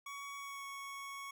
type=tone with pitch glide; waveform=25% pulse; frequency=1123 to 1108.2 Hz; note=C#6 to C#6; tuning=+22 to -1 cents; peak=-40 dBFS; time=0.06-1.31 s; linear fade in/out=5 ms; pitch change=-23 cents; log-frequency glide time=0.36-0.65 s; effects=none